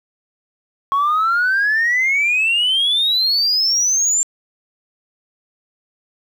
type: exponential sweep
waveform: sine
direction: up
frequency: 1092 to 7370 Hz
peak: -12 dBFS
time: 0.92-4.23 s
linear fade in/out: 0 ms
effects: tanh soft clip ceiling -11 dBFS + 8-bit